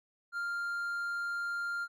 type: tone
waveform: triangle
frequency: 1396.9 Hz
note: F6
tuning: in tune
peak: -31 dBFS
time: 0.32-1.88 s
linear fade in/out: 50 ms
effects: none